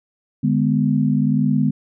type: chord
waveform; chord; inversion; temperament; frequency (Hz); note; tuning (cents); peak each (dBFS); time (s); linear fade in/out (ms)
sine; G# diminished; second; just; 149.51 / 207.7 / 249.2; D3 / G#3 / B3; +31 / 0 / +16; -19; 0.43-1.71; 10
effects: none